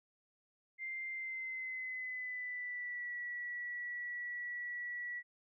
sine tone with pitch glide, 2093 to 1941.6 Hz, C7 to B6, 0 to -30 cents, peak -39 dBFS, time 0.78-5.23 s, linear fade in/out 50 ms, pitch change -130 cents, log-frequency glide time 1.1-3.14 s, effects none

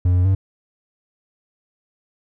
triangle tone with pitch steps, 89.5 / 90 / 95.8 Hz, F2 / F#2 / G2, +43 / -47 / -39 cents, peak -11 dBFS, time 0.05-0.35 s, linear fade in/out 5 ms, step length 100 ms, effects none

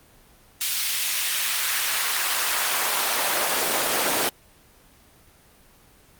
pink noise with high-pass filter sweep, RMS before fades -23 dBFS, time 0.61-4.29 s, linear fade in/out 0 ms, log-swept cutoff 3200 to 380 Hz, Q 0.85, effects pink hiss -54 dBFS RMS until 6.19 s + Opus 24 kbps

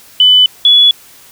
sine tone pair in turn, 3000 / 3404 Hz, F#7 / G#7, +23 / +42 cents, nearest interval major second, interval 219 cents, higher second, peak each -3 dBFS, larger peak neither, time 0.2-0.46 / 0.65-0.91 s, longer neither, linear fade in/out 2 ms, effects white hiss -40 dBFS RMS until 1.31 s

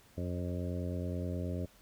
harmonic tone with a mistuned harmonic, 89.4 Hz, F2, 41 cents sharp, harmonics 1 / 2 / 3 / 4 / 5 / 6 / 7, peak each -36 / -40 / -42 / -46 / -47 / -46 / -47 dBFS, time 0.17-1.66 s, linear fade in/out 10 ms, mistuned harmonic 7, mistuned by -20 cents, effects pink hiss -62 dBFS RMS until 1.81 s

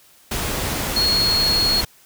sine tone in noise, 4312 Hz, C#8, 49 cents flat, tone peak -16 dBFS, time 0.96-1.81 s, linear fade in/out 5 ms, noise pink, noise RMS -24 dBFS, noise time 0.31-1.85 s, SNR +5 dB, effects white hiss -52 dBFS RMS until 2.05 s

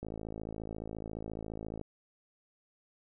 click train, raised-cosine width 2 ms, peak -27 dBFS, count 98, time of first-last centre 0.03-1.813 s, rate 54.4 Hz, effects none

